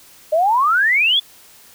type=exponential sweep; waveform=sine; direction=up; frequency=598 to 3520 Hz; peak=-12 dBFS; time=0.32-1.2 s; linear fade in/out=10 ms; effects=white hiss -46 dBFS RMS until 1.74 s

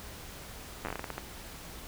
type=slowing click train; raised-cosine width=0.5 ms; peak=-20 dBFS; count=11; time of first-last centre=0.85-1.181 s; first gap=9 ms; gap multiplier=1.27; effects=added 60 Hz sine -52 dBFS peak until 1.87 s + pink hiss -46 dBFS RMS until 1.87 s

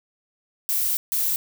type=noise bursts at uneven times; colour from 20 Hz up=violet; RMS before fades=-23 dBFS; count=2; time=0.69-0.97 / 1.12-1.36 s; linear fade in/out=0 ms; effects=none

